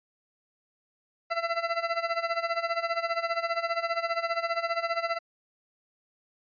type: tone with tremolo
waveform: 20% pulse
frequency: 673 Hz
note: E5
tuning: 36 cents sharp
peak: -19 dBFS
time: 1.3-5.19 s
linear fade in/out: 20 ms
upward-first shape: sine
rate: 15 Hz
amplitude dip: 80%
effects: resampled to 11025 Hz